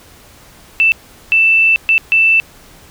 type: tone bursts at uneven times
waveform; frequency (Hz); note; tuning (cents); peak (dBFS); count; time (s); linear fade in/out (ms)
sine; 2657; E7; +13; -7; 4; 0.8-0.92 / 1.32-1.76 / 1.89-1.98 / 2.12-2.4; 0
effects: pink hiss -42 dBFS RMS until 2.9 s